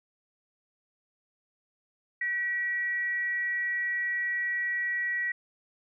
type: tone with frequency modulation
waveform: sine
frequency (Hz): 1925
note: B6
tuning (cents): -45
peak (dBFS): -27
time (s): 2.21-5.32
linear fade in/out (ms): 5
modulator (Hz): 395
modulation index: 0.23
effects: none